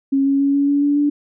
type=tone with pitch steps; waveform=sine; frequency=273.3 / 276.2 / 279 / 282 / 284.9 / 287.9 / 290.9 Hz; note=C#4 / C#4 / C#4 / C#4 / C#4 / D4 / D4; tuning=-24 / -6 / +11 / +30 / +48 / -34 / -16 cents; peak=-13 dBFS; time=0.12-1.1 s; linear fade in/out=10 ms; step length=140 ms; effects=none